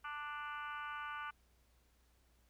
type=harmonic tone; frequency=294.7 Hz; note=D4; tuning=6 cents sharp; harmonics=3 / 4 / 5 / 6 / 7 / 8 / 9 / 10; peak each=-50 / -45 / -46 / -60 / -58 / -56 / -59 / -58 dBFS; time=0.04-1.31 s; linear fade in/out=10 ms; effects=added 60 Hz sine -70 dBFS peak until 2.49 s + pink hiss -75 dBFS RMS until 2.49 s